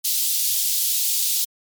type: high-pass noise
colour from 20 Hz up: white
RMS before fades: -21 dBFS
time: 0.04-1.45 s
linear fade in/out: 10 ms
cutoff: 3400 Hz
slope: 24 dB/octave
effects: MP3 96 kbps